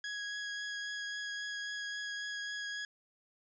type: tone with vibrato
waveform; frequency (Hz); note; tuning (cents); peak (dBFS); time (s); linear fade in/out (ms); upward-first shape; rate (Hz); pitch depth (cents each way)
sawtooth; 1661.2; G#6; 0; -34; 0.04-2.85; 2; triangle; 3.7; 11
effects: resampled to 16000 Hz